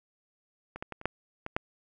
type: clicks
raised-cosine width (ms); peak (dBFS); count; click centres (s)
0.5; -25 / -21 / -23 / -29 / -12 / -21 / -12; 7; 0.76 / 0.825 / 0.923 / 1.014 / 1.056 / 1.464 / 1.565
effects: none